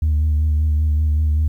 sine tone with vibrato, 76.4 Hz, D#2, 31 cents flat, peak -12 dBFS, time 0.02-1.48 s, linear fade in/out 5 ms, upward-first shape sine, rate 5.2 Hz, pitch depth 33 cents each way, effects tanh soft clip ceiling -12 dBFS + 9-bit

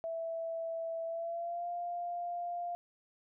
sine tone with pitch glide, 659.3 to 698.5 Hz, E5 to F5, 0 to 0 cents, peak -35 dBFS, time 0.04-2.75 s, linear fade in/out 0 ms, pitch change +100 cents, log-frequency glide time 1.05-1.68 s, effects none

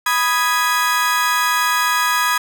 35% pulse chord, G# minor, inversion first, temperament equal, 987.8 / 1244.5 / 1661.2 Hz, B5 / D#6 / G#6, 0 / 0 / 0 cents, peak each -18 dBFS, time 0.06-2.38 s, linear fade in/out 5 ms, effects 7-bit

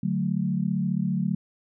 sine chord, D major, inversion none, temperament equal, 146.83 / 185 / 220 Hz, D3 / F#3 / A3, 0 / 0 / 0 cents, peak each -29 / -25 / -29 dBFS, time 0.03-1.35 s, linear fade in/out 5 ms, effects none

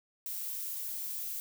violet noise, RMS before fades -38 dBFS, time 0.26-1.4 s, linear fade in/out 0 ms, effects none

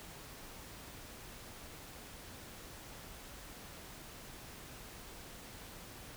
silence, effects pink hiss -51 dBFS RMS until 6.16 s

